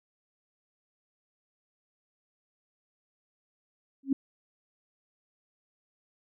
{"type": "tone with exponential growth", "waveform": "sine", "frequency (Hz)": 271.7, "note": "C#4", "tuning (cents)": -35, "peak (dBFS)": -18, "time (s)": [4.03, 4.13], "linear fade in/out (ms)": 5, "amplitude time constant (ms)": 20, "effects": []}